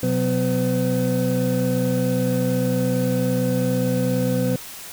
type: tone cluster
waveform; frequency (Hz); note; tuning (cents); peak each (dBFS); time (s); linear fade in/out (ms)
triangle; 126.3 / 183.8 / 252.9 / 507; B2 / F#3 / B3 / B4; +39 / -11 / +41 / +45; -22; 0.03-4.56; 2
effects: white hiss -37 dBFS RMS until 4.92 s